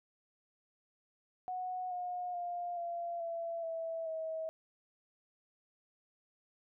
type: tone with pitch steps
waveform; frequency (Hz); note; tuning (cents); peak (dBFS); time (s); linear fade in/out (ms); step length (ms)
sine; 735 / 718.6 / 702.6 / 687 / 671.7 / 656.7 / 642.1; F#5 / F5 / F5 / F5 / E5 / E5 / E5; -12 / +49 / +10 / -29 / +32 / -7 / -46; -36; 1.48-4.49; 0; 430
effects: none